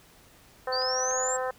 harmonic tone, 256.8 Hz, C4, 32 cents flat, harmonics 2 / 3 / 4 / 5 / 6 / 7, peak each -30 / -34 / -36 / -38 / -40 / -41 dBFS, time 0.67-1.51 s, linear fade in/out 5 ms
sine linear sweep, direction up, 4475 to 7610 Hz, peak -28 dBFS, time 0.72-1.37 s, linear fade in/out 10 ms
clicks, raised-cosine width 0.3 ms, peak -30 dBFS, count 2, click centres 0.82 / 1.111 s
effects pink hiss -56 dBFS RMS until 1.58 s

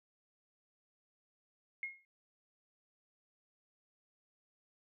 sine tone with exponential decay, 2152 Hz, C7, 48 cents sharp, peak -34 dBFS, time 1.83-2.05 s, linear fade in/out 1 ms, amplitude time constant 47 ms, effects none

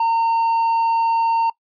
triangle tone, 915 Hz, A#5, 32 cents flat, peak -13 dBFS, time 0-1.5 s, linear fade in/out 5 ms, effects noise-tail reverb RT60 0.1 s tail -21 dB re dry + resampled to 11025 Hz

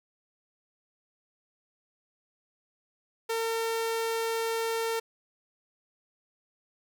sawtooth tone, 454.2 Hz, A#4, 45 cents flat, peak -24 dBFS, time 3.29-5 s, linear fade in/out 10 ms, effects none

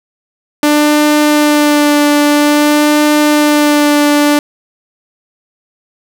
sawtooth tone with vibrato, 295.9 Hz, D4, 13 cents sharp, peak -3 dBFS, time 0.63-4.39 s, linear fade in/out 2 ms, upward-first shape sine, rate 0.5 Hz, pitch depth 18 cents each way, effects 7-bit

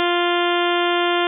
harmonic tone, 349.2 Hz, F4, in tune, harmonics 1 / 2 / 3 / 4 / 5 / 6 / 7 / 8 / 9 / 10, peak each -20 / -23 / -25 / -26 / -29 / -31 / -32 / -30 / -28 / -31 dBFS, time 0-1.27 s, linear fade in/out 0 ms, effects none

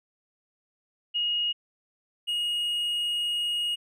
sine / triangle tone pair in turn, 2875 / 2875 Hz, F7 / F7, +50 / +50 cents, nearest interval unison, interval 0 cents, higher neither, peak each -24 / -24 dBFS, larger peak neither, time 1.14-1.53 / 2.27-3.76 s, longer second, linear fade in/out 20 ms, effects none

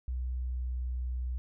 sine tone with pitch glide, 62.6 to 62.2 Hz, B1 to B1, +24 to +13 cents, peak -31 dBFS, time 0.08-1.38 s, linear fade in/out 0 ms, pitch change -11 cents, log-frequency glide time 0.36-0.73 s, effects none

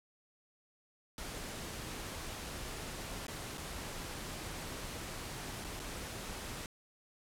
pink noise with dropouts, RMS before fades -43 dBFS, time 1.18-6.66 s, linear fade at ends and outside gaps 1 ms, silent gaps 3.268-3.281 / 3.575-3.579 / 5.642-5.646 / 5.794-5.799 s, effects low-pass 12000 Hz 12 dB/octave

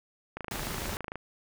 click train, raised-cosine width 0.5 ms, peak -21 dBFS, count 22, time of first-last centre 0.37-1.157 s, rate 26.7 Hz
pink noise, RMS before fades -36 dBFS, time 0.51-0.97 s, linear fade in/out 2 ms
effects none

